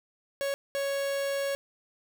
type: tone bursts at uneven times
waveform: 45% pulse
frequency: 555 Hz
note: C#5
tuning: 2 cents sharp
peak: -28 dBFS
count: 2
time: 0.41-0.54 / 0.75-1.55 s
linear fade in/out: 0 ms
effects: none